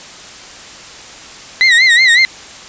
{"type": "tone with vibrato", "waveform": "35% pulse", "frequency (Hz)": 1975.5, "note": "B6", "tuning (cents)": 0, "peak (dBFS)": -4, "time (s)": [1.61, 2.25], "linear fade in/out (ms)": 0, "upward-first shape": "sine", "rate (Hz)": 5.4, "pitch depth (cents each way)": 120, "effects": ["white hiss -33 dBFS RMS until 2.68 s", "resampled to 16000 Hz"]}